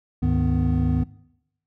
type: tone cluster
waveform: triangle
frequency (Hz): 71.2 / 100.5 / 154.1 / 248.8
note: C#2 / G2 / D#3 / B3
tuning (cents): +47 / +44 / -16 / +13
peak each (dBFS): -22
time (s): 0.22-1.04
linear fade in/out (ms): 10
effects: noise-tail reverb RT60 0.8 s tail -21 dB re dry